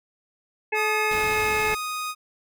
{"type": "harmonic tone", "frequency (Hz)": 430, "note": "A4", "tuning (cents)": -40, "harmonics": [1, 2, 4, 5, 6], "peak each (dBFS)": [-27, -28, -31, -28, -28], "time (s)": [0.72, 1.75], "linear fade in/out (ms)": 10}
{"type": "tone", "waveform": "sawtooth", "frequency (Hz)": 1244.5, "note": "D#6", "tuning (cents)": 0, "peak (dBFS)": -24, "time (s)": [0.74, 2.15], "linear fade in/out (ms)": 50}
{"type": "noise", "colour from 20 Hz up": "pink", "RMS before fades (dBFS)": -35, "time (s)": [1.11, 1.75], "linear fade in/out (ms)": 5}
{"effects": []}